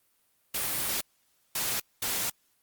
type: noise bursts at uneven times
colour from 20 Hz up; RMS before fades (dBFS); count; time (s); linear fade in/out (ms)
white; -30; 3; 0.54-1.01 / 1.55-1.8 / 2.02-2.3; 5
effects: white hiss -70 dBFS RMS until 2.62 s + Opus 32 kbps